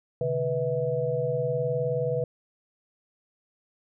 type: tone cluster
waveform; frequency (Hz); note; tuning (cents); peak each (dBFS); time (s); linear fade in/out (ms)
sine; 128.6 / 147.9 / 491 / 647; C3 / D3 / B4 / E5; -30 / +13 / -10 / -32; -32 / -33 / -26 / -33; 0.21-2.24; 2
effects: none